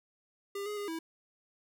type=tone with pitch steps; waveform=square; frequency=400.2 / 417.4 / 408.7 / 326.4 Hz; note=G4 / G#4 / G#4 / E4; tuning=+36 / +9 / -28 / -17 cents; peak=-36 dBFS; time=0.55-0.99 s; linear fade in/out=5 ms; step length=110 ms; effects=none